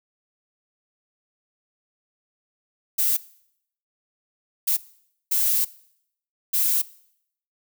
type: noise bursts at uneven times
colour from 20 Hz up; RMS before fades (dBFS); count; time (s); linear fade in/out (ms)
violet; -21; 4; 2.98-3.17 / 4.67-4.77 / 5.31-5.65 / 6.53-6.82; 10
effects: noise-tail reverb RT60 0.7 s tail -20 dB re dry